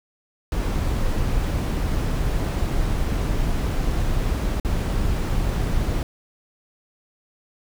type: noise with dropouts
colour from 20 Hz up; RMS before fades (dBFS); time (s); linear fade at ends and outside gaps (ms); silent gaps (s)
brown; -22; 0.52-6.03; 1; 4.599-4.648
effects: none